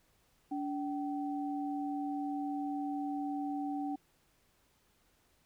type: tone pair together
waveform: sine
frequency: 288 / 768.1 Hz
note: D4 / G5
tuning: -34 / -35 cents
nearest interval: octave + perfect fourth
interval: 1699 cents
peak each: -35 / -39 dBFS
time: 0.51-3.96 s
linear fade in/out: 10 ms
effects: pink hiss -71 dBFS RMS until 5.45 s